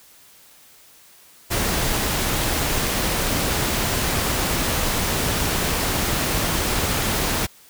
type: noise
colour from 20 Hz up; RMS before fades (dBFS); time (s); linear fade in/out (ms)
pink; -22; 1.5-7.47; 20
effects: white hiss -50 dBFS RMS until 7.69 s